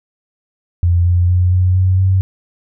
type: tone with pitch steps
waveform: sine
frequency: 86.8 / 88.32 / 89.86 / 91.43 / 93.03 / 94.66 Hz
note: F2 / F2 / F2 / F#2 / F#2 / F#2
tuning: -10 / +20 / +50 / -20 / +10 / +40 cents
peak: -9 dBFS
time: 0.83-2.21 s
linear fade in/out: 0 ms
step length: 230 ms
effects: none